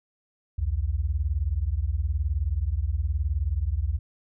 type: beating tone pair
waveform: sine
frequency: 63.2 / 82.2 Hz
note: B1 / E2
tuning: +41 / -4 cents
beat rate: 19 Hz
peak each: -26 / -26 dBFS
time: 0.58-3.99 s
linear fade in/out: 10 ms
effects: none